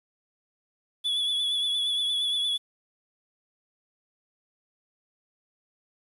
triangle tone with vibrato, 3418 Hz, G#7, 49 cents sharp, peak -23 dBFS, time 1.04-2.58 s, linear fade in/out 20 ms, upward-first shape triangle, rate 8.6 Hz, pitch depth 42 cents each way, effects resampled to 32000 Hz + 9-bit

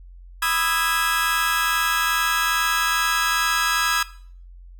sawtooth chord, E major seventh, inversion second, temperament just, 988.9 / 1236.1 / 1318.5 / 1648.1 Hz, B5 / D#6 / E6 / G#6, +2 / -12 / 0 / -14 cents, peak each -25 / -23 / -21 / -19 dBFS, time 0.42-4.03 s, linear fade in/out 5 ms, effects noise-tail reverb RT60 0.5 s tail -17 dB re dry + added 44 Hz sine -40 dBFS peak until 4.79 s

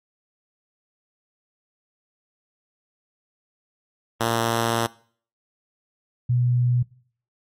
5% pulse / sine tone pair in turn, 115.4 / 122.72 Hz, A#2 / B2, -17 / -11 cents, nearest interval minor second, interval 106 cents, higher second, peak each -9 / -17 dBFS, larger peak first, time 4.2-4.87 / 6.29-6.83 s, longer first, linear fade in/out 10 ms, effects noise-tail reverb RT60 0.5 s tail -21 dB re dry + MP3 64 kbps

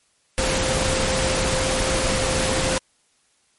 sine tone in noise, 523.3 Hz, C5, in tune, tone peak -25 dBFS, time 0.38-2.78 s, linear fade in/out 0 ms, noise pink, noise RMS -22 dBFS, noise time 0.38-2.78 s, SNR -6 dB, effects white hiss -63 dBFS RMS until 3.58 s + MP3 48 kbps

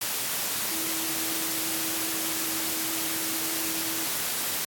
sine tone in noise, 323.8 Hz, E4, 31 cents flat, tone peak -38 dBFS, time 0.71-4.05 s, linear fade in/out 5 ms, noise white, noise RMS -29 dBFS, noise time 0.01-4.65 s, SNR -12 dB, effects high-pass 100 Hz 12 dB/octave + AAC 64 kbps

